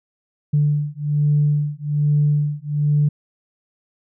sine beating tone pair, 146.9 / 148.1 Hz, D3 / D3, +1 / +15 cents, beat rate 1.2 Hz, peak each -18 dBFS, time 0.53-3.09 s, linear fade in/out 10 ms, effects tanh soft clip ceiling -8 dBFS

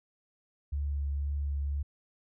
sine tone with vibrato, 71.2 Hz, C#2, 47 cents sharp, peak -29 dBFS, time 0.72-1.83 s, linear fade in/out 10 ms, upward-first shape triangle, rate 2 Hz, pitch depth 18 cents each way, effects none

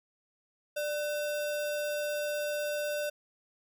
sine tone with sample-and-hold, 592 Hz, D5, 14 cents sharp, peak -30 dBFS, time 0.76-3.1 s, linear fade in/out 10 ms, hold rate 2100 Hz, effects none

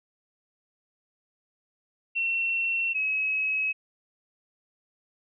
sine tone pair in turn, 2713 / 2561 Hz, E7 / D#7, +49 / +49 cents, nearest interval minor second, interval 100 cents, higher first, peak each -24 dBFS, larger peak neither, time 2.15-2.94 / 2.94-3.73 s, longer neither, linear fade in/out 20 ms, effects none

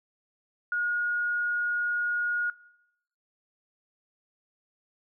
sine tone, 1439 Hz, F#6, 49 cents flat, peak -25 dBFS, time 0.72-2.5 s, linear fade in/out 2 ms, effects noise-tail reverb RT60 0.8 s tail -20 dB re dry

